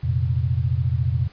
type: chord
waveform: sine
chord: F suspended fourth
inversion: none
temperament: equal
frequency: 87.31 / 116.54 / 130.81 Hz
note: F2 / Bb2 / C3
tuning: 0 / 0 / 0 cents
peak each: -23 dBFS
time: 0.03-1.28 s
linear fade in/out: 10 ms
effects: pink hiss -51 dBFS RMS until 1.32 s + resampled to 11025 Hz